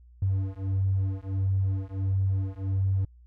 triangle beating tone pair, 95.6 / 97.1 Hz, G2 / G2, -43 / -16 cents, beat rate 1.5 Hz, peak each -24 dBFS, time 0.22-3.05 s, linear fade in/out 5 ms, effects tanh soft clip ceiling -19 dBFS + added 60 Hz sine -50 dBFS peak until 3.26 s

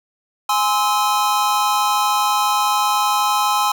square chord, Ab augmented, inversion none, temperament just, 830.6 / 1038.3 / 1297.8 Hz, Ab5 / C6 / E6, 0 / -14 / -27 cents, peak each -20 / -20 / -22 dBFS, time 0.49-3.72 s, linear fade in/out 5 ms, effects none

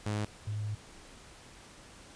sawtooth / sine tone pair in turn, 105.3 / 105.3 Hz, G#2 / G#2, +24 / +24 cents, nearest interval unison, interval 0 cents, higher neither, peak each -27 / -32 dBFS, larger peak first, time 0.06-0.25 / 0.47-0.75 s, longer second, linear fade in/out 5 ms, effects pink hiss -53 dBFS RMS until 2.15 s + resampled to 22050 Hz

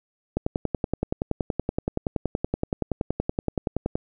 click train, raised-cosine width 2 ms, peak -10 dBFS, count 39, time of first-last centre 0.37-3.955 s, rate 10.6 Hz, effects none

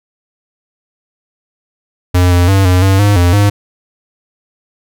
square tone with pitch steps, 89.9 / 88.3 / 97.2 / 90.9 / 96.5 / 102.4 / 87.9 / 102.1 Hz, F#2 / F2 / G2 / F#2 / G2 / G#2 / F2 / G#2, -49 / +20 / -14 / -30 / -27 / -24 / +12 / -29 cents, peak -7 dBFS, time 2.14-3.5 s, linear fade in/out 10 ms, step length 170 ms, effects none

